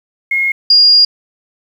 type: tone pair in turn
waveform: sine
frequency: 2154 / 4836 Hz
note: C7 / D8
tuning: +50 / +50 cents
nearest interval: octave + major second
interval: 1400 cents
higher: second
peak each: -11 / -4 dBFS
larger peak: second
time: 0.31-0.52 / 0.7-1.05 s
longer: second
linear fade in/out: 5 ms
effects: 7-bit